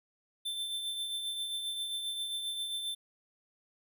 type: tone with tremolo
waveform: square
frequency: 3547 Hz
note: A7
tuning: 13 cents sharp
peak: -33 dBFS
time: 0.45-2.95 s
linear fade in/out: 10 ms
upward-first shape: triangle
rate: 7.5 Hz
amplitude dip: 45%
effects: none